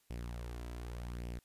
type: tone with flanger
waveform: sawtooth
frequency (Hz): 59.4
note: A#1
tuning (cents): +33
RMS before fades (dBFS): -43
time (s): 0.1-1.39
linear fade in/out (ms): 5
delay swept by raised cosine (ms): 0.36 to 3.06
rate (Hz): 0.85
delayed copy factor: +0.5
effects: white hiss -73 dBFS RMS until 1.44 s + resampled to 32000 Hz